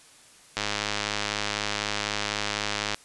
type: click train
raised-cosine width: 0.2 ms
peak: -9 dBFS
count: 248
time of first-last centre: 0.57-2.945 s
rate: 104 Hz
effects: white hiss -53 dBFS RMS until 3.04 s + resampled to 24000 Hz